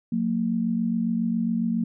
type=tone pair together; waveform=sine; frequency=182.1 / 229.4 Hz; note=F#3 / A#3; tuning=-27 / -28 cents; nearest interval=major third; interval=399 cents; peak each=-27 / -23 dBFS; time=0.12-1.84 s; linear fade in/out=5 ms; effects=none